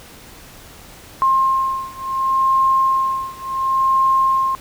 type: beating tone pair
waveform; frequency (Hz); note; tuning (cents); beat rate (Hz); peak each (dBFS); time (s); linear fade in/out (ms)
sine; 1063 / 1063.7; C6 / C6; +27 / +28; 0.7; -17 / -18; 1.22-4.55; 0
effects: pink hiss -41 dBFS RMS until 4.6 s